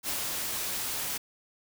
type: noise with ADSR envelope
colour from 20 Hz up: white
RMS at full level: -31 dBFS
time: 0.03-1.18 s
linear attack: 53 ms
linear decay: 120 ms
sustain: -2 dB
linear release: 11 ms
effects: none